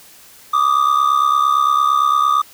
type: ring-modulated tone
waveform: triangle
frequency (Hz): 1200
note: D6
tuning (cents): +37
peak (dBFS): -7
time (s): 0.53-2.42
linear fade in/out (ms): 10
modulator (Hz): 34.4
effects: white hiss -44 dBFS RMS until 2.53 s